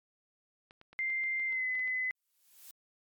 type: clicks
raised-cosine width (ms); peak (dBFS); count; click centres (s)
0.3; -38; 10; 0.709 / 0.814 / 0.93 / 1.101 / 1.238 / 1.398 / 1.525 / 1.753 / 1.794 / 1.876
type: tone with pitch glide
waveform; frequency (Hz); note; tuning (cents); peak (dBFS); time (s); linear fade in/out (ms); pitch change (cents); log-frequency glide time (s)
sine; 2093 to 2022; C7 to B6; 0 to +40; -30; 0.99-2.11; 0; -60; 1.46-1.66
type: noise with exponential growth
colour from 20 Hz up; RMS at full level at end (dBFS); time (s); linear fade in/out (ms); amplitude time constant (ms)
blue; -48; 2.15-2.71; 2; 120
effects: MP3 96 kbps